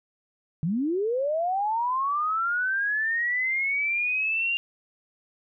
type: linear sweep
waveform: sine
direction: up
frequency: 146.83 to 2799 Hz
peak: -23 dBFS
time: 0.63-4.57 s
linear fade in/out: 0 ms
effects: none